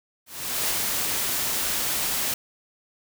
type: noise with ADSR envelope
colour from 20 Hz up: white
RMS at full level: -24 dBFS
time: 0.26-2.34 s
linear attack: 440 ms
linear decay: 20 ms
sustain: -2 dB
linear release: 3 ms
effects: none